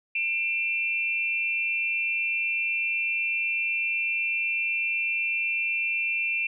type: tone pair together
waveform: sine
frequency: 2384 / 2676 Hz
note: D7 / E7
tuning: +25 / +25 cents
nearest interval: major second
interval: 200 cents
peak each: -27 dBFS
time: 0.15-6.47 s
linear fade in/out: 5 ms
effects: none